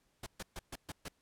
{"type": "noise bursts", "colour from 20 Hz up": "pink", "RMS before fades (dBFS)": -43, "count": 6, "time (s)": [0.23, 1.084], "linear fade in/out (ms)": 5, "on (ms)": 34, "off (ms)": 130, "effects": ["pink hiss -75 dBFS RMS until 1.21 s", "low-pass 12000 Hz 12 dB/octave"]}